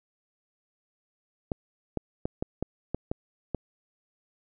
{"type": "clicks", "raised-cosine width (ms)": 2, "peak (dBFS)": -15, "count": 8, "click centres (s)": [1.518, 1.973, 2.255, 2.425, 2.626, 2.946, 3.115, 3.547], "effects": []}